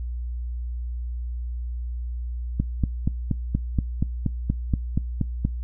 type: click train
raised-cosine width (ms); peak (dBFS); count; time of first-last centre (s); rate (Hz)
5; -9; 13; 2.6-5.45; 4.21
effects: noise-tail reverb RT60 0.2 s tail -24 dB re dry + added 60 Hz sine -27 dBFS peak until 5.63 s